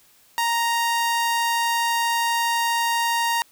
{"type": "tone", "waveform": "sawtooth", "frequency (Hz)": 932.3, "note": "A#5", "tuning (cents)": 0, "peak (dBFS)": -16, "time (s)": [0.38, 3.42], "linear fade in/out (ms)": 0, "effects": ["white hiss -56 dBFS RMS until 3.51 s"]}